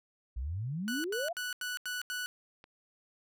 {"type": "exponential sweep", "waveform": "sine", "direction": "up", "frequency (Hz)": [56, 719], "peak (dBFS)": -33, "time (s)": [0.36, 1.33], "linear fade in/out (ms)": 10}
{"type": "tone bursts", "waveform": "sawtooth", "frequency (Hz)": 1480, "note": "F#6", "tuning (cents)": 0, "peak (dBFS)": -31, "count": 6, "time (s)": [0.88, 2.26], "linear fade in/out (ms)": 0, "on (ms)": 160, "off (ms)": 84}
{"type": "click", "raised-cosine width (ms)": 0.3, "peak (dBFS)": -36, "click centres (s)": 2.641}
{"effects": []}